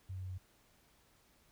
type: tone with pitch steps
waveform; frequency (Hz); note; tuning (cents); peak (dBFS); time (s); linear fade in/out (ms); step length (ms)
sine; 93.8 / 93.26 / 92.72 / 92.19; F#2 / F#2 / F#2 / F#2; +24 / +14 / +4 / -6; -40; 0.09-0.382; 10; 73
effects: pink hiss -69 dBFS RMS until 1.51 s